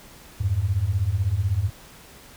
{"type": "beating tone pair", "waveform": "sine", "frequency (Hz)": [86.9, 102.9], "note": ["F2", "G#2"], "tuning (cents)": [-8, -16], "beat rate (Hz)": 16, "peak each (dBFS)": [-24, -22], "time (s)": [0.4, 1.7], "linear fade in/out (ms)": 10, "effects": ["pink hiss -47 dBFS RMS until 2.36 s"]}